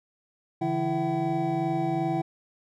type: tone cluster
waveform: triangle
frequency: 142.9 / 165.6 / 332.8 / 664 / 762 Hz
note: D3 / E3 / E4 / E5 / G5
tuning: -47 / +8 / +17 / +12 / -49 cents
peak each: -31 / -30 / -26 / -34 / -28 dBFS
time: 0.61-2.22 s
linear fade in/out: 10 ms
effects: none

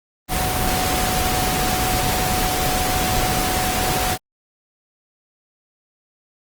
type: tone in noise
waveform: sine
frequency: 740 Hz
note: F#5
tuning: in tune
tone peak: -24 dBFS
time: 0.28-4.18 s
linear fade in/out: 50 ms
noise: pink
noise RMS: -21 dBFS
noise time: 0.28-4.18 s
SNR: -6 dB
effects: Opus 24 kbps

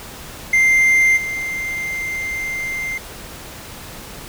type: tone with level steps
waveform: triangle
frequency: 2093 Hz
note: C7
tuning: in tune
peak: -9 / -20 dBFS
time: 0.53-2.98 s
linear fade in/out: 5 ms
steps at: 1.16 s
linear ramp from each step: 20 ms
effects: pink hiss -35 dBFS RMS until 4.28 s

